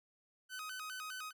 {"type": "tone with vibrato", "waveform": "sawtooth", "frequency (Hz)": 1379, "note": "F6", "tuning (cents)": -22, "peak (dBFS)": -39, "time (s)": [0.49, 1.33], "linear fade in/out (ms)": 50, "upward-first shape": "square", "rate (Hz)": 4.9, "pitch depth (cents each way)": 160, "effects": []}